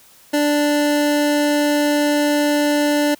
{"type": "tone", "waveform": "25% pulse", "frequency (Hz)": 293.7, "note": "D4", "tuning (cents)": 0, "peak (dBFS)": -11, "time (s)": [0.33, 3.15], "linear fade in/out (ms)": 10, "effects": ["white hiss -49 dBFS RMS until 3.19 s"]}